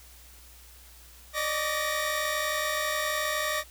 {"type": "tone cluster", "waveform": "sawtooth", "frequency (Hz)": [571, 611, 1152, 1806, 1885], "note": ["D5", "D#5", "D6", "A6", "A#6"], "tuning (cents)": [-49, -32, -34, 45, 19], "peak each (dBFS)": [-37, -28, -29, -33, -29], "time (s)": [1.33, 3.64], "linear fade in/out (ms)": 50, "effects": ["added 60 Hz sine -52 dBFS peak until 3.7 s", "white hiss -53 dBFS RMS until 3.7 s"]}